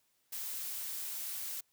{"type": "noise", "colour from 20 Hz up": "blue", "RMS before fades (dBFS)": -40, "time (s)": [0.32, 1.61], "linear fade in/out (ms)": 10, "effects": ["white hiss -75 dBFS RMS until 1.72 s"]}